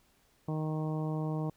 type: harmonic tone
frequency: 155.56 Hz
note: D#3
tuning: in tune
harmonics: 1 / 2 / 3 / 4 / 5 / 6 / 7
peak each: -32 / -38 / -42 / -44 / -46 / -48 / -49 dBFS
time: 0.48-1.5 s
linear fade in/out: 5 ms
effects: pink hiss -68 dBFS RMS until 1.56 s